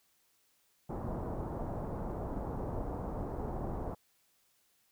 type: low-pass noise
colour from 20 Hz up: pink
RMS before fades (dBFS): -38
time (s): 0.89-3.95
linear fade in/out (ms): 10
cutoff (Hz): 950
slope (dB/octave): 24
effects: white hiss -72 dBFS RMS until 4.91 s